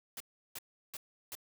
white noise bursts, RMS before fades -43 dBFS, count 4, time 0.17-1.352 s, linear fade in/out 2 ms, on 33 ms, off 350 ms, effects none

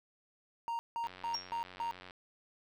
triangle tone bursts, 930 Hz, A#5, 4 cents flat, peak -32 dBFS, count 5, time 0.68-1.91 s, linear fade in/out 0 ms, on 110 ms, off 170 ms
click train, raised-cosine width 0.3 ms, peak -33 dBFS, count 99, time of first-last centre 1.04-2.109 s, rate 91.7 Hz
sine tone with exponential decay, 5570 Hz, F8, 5 cents flat, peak -31 dBFS, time 1.34-1.52 s, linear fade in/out 5 ms, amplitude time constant 37 ms
effects none

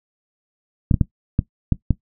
clicks, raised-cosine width 5 ms, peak -3 dBFS, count 6, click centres 0.912 / 0.942 / 1.012 / 1.391 / 1.723 / 1.907 s, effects noise-tail reverb RT60 0.1 s tail -17 dB re dry

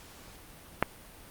click, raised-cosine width 0.5 ms, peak -7 dBFS, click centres 0.826 s, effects pink hiss -51 dBFS RMS until 1.3 s + Opus 48 kbps

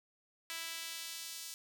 sawtooth tone with high-pass filter sweep, 329.6 Hz, E4, in tune, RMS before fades -44 dBFS, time 0.5-1.54 s, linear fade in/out 0 ms, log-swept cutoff 2200 to 5200 Hz, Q 0.91, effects 10-bit

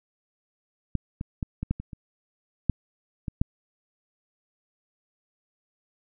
clicks, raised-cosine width 5 ms, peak -12 / -19 / -16 / -17 / -12 / -22 / -26 / -8 / -18 / -9 dBFS, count 10, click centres 0.953 / 1.211 / 1.428 / 1.63 / 1.71 / 1.8 / 1.932 / 2.697 / 3.282 / 3.415 s, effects none

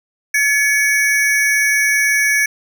square ring-modulated tone, 1975.5 Hz, B6, in tune, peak -10 dBFS, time 0.34-2.46 s, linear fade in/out 5 ms, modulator 265 Hz, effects none

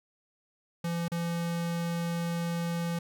square tone with dropouts, 169.8 Hz, F3, 48 cents flat, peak -30 dBFS, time 0.84-2.99 s, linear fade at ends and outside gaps 5 ms, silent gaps 1.082-1.117 s, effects none

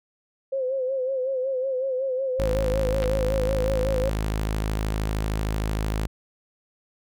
sine tone with vibrato, 523.3 Hz, C5, in tune, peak -23 dBFS, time 0.52-4.1 s, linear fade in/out 10 ms, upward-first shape sine, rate 5.4 Hz, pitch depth 64 cents each way
sawtooth tone, 53.1 Hz, G#1, 39 cents sharp, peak -20 dBFS, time 2.39-6.07 s, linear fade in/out 5 ms
clicks, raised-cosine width 0.3 ms, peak -15 dBFS, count 2, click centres 3.029 / 3.041 s
effects none

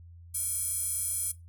square tone with high-pass filter, 466.2 Hz, A#4, in tune, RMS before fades -32 dBFS, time 0.34-1.32 s, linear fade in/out 10 ms, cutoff 10000 Hz, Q 3.9, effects noise-tail reverb RT60 0.2 s tail -18 dB re dry + added 85 Hz sine -47 dBFS peak until 1.48 s

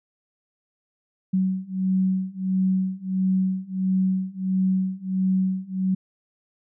sine beating tone pair, 187.3 / 188.8 Hz, F#3 / F#3, +21 / +35 cents, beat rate 1.5 Hz, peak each -24 / -23 dBFS, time 1.33-5.95 s, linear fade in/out 10 ms, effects none

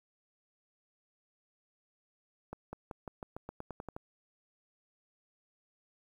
accelerating click train, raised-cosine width 1 ms, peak -27 dBFS, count 12, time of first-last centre 2.53-3.965 s, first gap 200 ms, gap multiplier 0.91, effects 10-bit

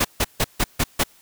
pink noise bursts, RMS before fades -19 dBFS, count 6, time 0-1.038 s, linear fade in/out 10 ms, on 48 ms, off 150 ms, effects white hiss -54 dBFS RMS until 1.21 s

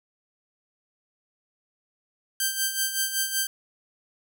5% pulse tone with tremolo, 1568 Hz, G6, in tune, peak -11 dBFS, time 2.4-3.47 s, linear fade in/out 2 ms, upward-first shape sine, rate 5.3 Hz, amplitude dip 65%, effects none

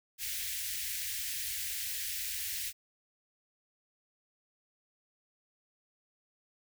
white band-stop noise, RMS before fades -37 dBFS, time 0.18-2.73 s, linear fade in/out 50 ms, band 100 to 1700 Hz, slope 48 dB/octave, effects none

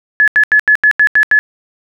sine tone bursts, 1710 Hz, A6, 50 cents flat, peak -5 dBFS, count 8, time 0.2-1.39 s, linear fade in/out 0 ms, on 77 ms, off 82 ms, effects none

